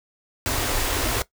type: band-stop noise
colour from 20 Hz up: pink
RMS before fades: -24 dBFS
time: 0.46-1.22 s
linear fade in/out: 0 ms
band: 130 to 240 Hz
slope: 96 dB/octave
effects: noise-tail reverb RT60 0.1 s tail -17 dB re dry